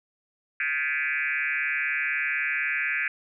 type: tone with frequency modulation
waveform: sine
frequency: 2002 Hz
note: B6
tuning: 23 cents sharp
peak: -24 dBFS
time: 0.6-3.08 s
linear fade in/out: 2 ms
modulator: 144 Hz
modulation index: 3.4
effects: none